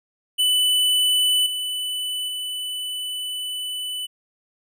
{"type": "tone with level steps", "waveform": "square", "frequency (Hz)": 2990, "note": "F#7", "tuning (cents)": 17, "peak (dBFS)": [-17, -25, -27], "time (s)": [0.38, 4.07], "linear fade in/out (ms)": 20, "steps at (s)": [1.46, 2.28], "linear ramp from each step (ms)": 5, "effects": []}